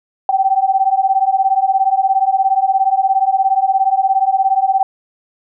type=beating tone pair; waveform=sine; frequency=764 / 781 Hz; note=G5 / G5; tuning=-45 / -7 cents; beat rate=17 Hz; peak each=-14 dBFS; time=0.29-4.83 s; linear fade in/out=2 ms; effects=none